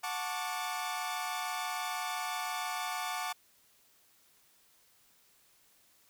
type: chord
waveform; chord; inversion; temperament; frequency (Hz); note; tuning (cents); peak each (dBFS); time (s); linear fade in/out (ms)
sawtooth; D major seventh; first; equal with one note detuned; 730.2 / 880 / 1108.7 / 1174.7; F#5 / A5 / C#6 / D6; -23 / 0 / 0 / 0; -35 / -36 / -39 / -36; 0.03-3.33; 10
effects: white hiss -66 dBFS RMS until 6.09 s